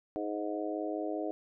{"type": "harmonic tone with a mistuned harmonic", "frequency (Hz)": 104.9, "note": "G#2", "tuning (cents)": 18, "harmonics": [3, 4, 5, 6, 7], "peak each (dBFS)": [-36, -39, -41, -39, -42], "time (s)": [0.16, 1.31], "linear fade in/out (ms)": 0, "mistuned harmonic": 7, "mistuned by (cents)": -15, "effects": []}